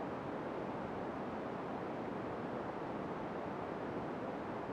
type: band-pass noise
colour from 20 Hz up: pink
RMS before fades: -42 dBFS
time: 0-4.72 s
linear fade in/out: 0 ms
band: 210 to 960 Hz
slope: 12 dB/octave
effects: none